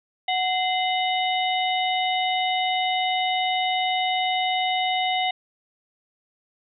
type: harmonic tone with a mistuned harmonic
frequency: 740 Hz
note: F#5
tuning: in tune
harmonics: 1 / 3 / 4 / 5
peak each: -23 / -28 / -29 / -30 dBFS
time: 0.28-5.31 s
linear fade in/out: 5 ms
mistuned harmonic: 3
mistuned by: -120 cents
effects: none